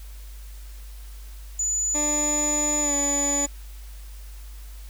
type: tone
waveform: sine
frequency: 6970 Hz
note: A8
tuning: 17 cents flat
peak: -22 dBFS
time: 1.59-3.46 s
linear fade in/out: 5 ms
type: tone with pitch glide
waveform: 20% pulse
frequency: 296.2 to 283.5 Hz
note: D4 to C#4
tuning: +15 to +39 cents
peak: -22 dBFS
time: 1.94-3.47 s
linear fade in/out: 20 ms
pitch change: -76 cents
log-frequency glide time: 2.81-2.94 s
effects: added 50 Hz sine -37 dBFS peak until 4.89 s + white hiss -51 dBFS RMS until 4.89 s